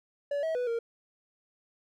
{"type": "tone with pitch steps", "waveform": "triangle", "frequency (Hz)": [572, 644, 493.8, 463.9], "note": ["D5", "E5", "B4", "A#4"], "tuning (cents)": [-46, -41, 0, -8], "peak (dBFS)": -26, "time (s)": [0.31, 0.79], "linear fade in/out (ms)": 5, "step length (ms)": 120, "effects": []}